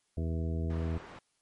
harmonic tone, 81.7 Hz, E2, 15 cents flat, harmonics 1 / 2 / 3 / 4 / 5 / 6 / 8, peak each -31 / -37 / -41 / -43 / -45 / -47 / -49 dBFS, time 0.17-0.98 s, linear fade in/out 5 ms
white low-pass noise, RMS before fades -49 dBFS, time 0.7-1.19 s, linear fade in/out 2 ms, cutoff 1300 Hz, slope 12 dB/octave
effects white hiss -75 dBFS RMS until 1.41 s + MP3 48 kbps

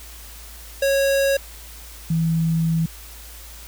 square / sine tone pair in turn, 550 / 163.52 Hz, C#5 / E3, -14 / -14 cents, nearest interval octave + major sixth, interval 2100 cents, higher first, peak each -17 dBFS, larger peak neither, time 0.82-1.37 / 2.1-2.86 s, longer second, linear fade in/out 5 ms, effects added 56 Hz sine -40 dBFS peak until 3.67 s + white hiss -42 dBFS RMS until 3.67 s

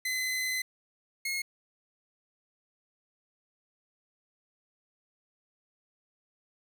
sawtooth tone pair in turn, 2034 / 2161 Hz, C7 / C#7, -50 / -45 cents, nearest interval minor second, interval 105 cents, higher second, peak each -26 / -27 dBFS, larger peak first, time 0.05-0.62 / 1.25-1.42 s, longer first, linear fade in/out 5 ms, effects none

